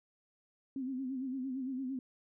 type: tone with vibrato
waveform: sine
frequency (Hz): 261.6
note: C4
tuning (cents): 0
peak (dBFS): -35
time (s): 0.76-1.99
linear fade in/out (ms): 2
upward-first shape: sine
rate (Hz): 8.8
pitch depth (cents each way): 76
effects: none